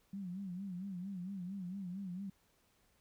sine tone with vibrato, 187.5 Hz, F#3, 23 cents sharp, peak -40 dBFS, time 0.13-2.3 s, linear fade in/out 5 ms, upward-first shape sine, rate 4.4 Hz, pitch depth 120 cents each way, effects pink hiss -73 dBFS RMS until 3 s

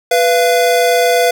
square tone pair together, 493.9 / 685.8 Hz, B4 / F5, 0 / -32 cents, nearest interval tritone, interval 568 cents, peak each -13 dBFS, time 0.11-1.31 s, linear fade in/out 5 ms, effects none

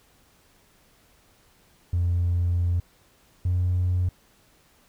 triangle tone pair in turn, 87.31 / 89.92 Hz, F2 / F#2, 0 / -49 cents, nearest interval minor second, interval 51 cents, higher second, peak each -17 dBFS, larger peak neither, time 1.93-2.8 / 3.45-4.09 s, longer first, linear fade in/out 5 ms, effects tanh soft clip ceiling -17 dBFS + pink hiss -60 dBFS RMS until 4.88 s

